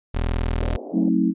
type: tone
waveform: 25% pulse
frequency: 40.8 Hz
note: E1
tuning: 17 cents flat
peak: -17 dBFS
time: 0.14-0.77 s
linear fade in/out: 10 ms
type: noise with exponential growth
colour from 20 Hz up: violet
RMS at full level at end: -31 dBFS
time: 0.49-0.72 s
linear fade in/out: 0 ms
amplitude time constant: 50 ms
type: band-pass noise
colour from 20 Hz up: white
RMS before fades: -35 dBFS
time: 0.6-1.09 s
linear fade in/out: 10 ms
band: 240 to 680 Hz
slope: 48 dB/octave
type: chord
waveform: sine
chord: F# diminished seventh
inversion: none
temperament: just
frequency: 185 / 222 / 266.4 / 319.7 Hz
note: F#3 / A3 / C4 / Eb4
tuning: 0 / +16 / +31 / +47 cents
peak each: -22 dBFS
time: 0.92-1.34 s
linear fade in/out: 50 ms
effects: resampled to 8000 Hz